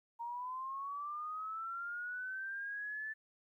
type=linear sweep; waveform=sine; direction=up; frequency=927 to 1760 Hz; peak=-39 dBFS; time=0.19-3.14 s; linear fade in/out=20 ms; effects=13-bit